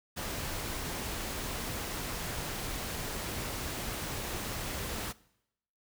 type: noise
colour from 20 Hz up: pink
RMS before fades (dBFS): -37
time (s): 0.16-5.13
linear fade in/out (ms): 20
effects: noise-tail reverb RT60 0.8 s tail -21 dB re dry